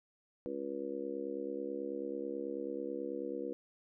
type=harmonic tone; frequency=69.2 Hz; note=C#2; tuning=2 cents flat; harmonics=3 / 4 / 5 / 6 / 7 / 8; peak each=-49 / -43 / -42 / -50 / -40 / -52 dBFS; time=0.46-3.53 s; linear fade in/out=0 ms; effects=none